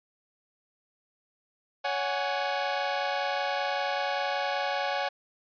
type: chord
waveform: sawtooth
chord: C# suspended fourth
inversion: none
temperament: equal with one note detuned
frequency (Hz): 562.1 / 740 / 830.6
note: C#5 / F#5 / G#5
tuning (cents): +24 / 0 / 0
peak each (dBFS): -28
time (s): 1.84-5.09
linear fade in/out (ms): 10
effects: resampled to 11025 Hz